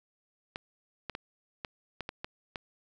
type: clicks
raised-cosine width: 0.3 ms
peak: -20 dBFS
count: 8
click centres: 0.559 / 1.097 / 1.151 / 1.648 / 2.007 / 2.091 / 2.245 / 2.558 s
effects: none